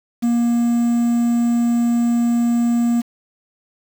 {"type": "tone with quantisation", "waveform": "triangle", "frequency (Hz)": 236.3, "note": "A#3", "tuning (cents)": 24, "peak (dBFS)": -12, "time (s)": [0.22, 3.02], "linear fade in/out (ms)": 20, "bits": 6, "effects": []}